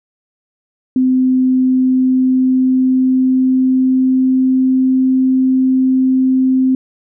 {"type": "tone with pitch glide", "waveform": "sine", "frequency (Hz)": [257.4, 260.2], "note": ["C4", "C4"], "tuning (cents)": [-28, -9], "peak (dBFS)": -9, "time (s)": [0.96, 6.75], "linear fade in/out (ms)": 2, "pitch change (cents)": 19, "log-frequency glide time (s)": [1.49, 5.07], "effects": []}